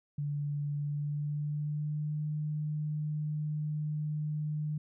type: tone with pitch glide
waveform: sine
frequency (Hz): 145.4 to 151.4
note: D3 to D#3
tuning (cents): -17 to -47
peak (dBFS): -31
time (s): 0.18-4.78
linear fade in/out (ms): 5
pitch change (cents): +70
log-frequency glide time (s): 0.76-2.25
effects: none